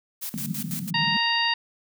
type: noise with tremolo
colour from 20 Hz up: blue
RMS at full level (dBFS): -32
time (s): 0.21-0.91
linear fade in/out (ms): 20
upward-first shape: square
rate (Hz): 6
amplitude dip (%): 80
type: band-pass noise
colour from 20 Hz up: pink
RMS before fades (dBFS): -32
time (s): 0.34-1.17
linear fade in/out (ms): 0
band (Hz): 150 to 220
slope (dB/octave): 48
type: harmonic tone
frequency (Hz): 932.3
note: A#5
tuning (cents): 0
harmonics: 1 / 2 / 3 / 4 / 5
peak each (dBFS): -27 / -26 / -26 / -30 / -28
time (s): 0.94-1.54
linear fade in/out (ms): 5
effects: none